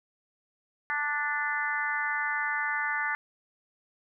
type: harmonic tone with a mistuned harmonic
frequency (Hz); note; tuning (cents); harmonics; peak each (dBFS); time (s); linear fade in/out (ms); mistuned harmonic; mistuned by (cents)
293.7; D4; 0; 3 / 4 / 5 / 6 / 7; -35 / -36 / -33 / -31 / -35; 0.9-3.15; 0; 7; -18
effects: none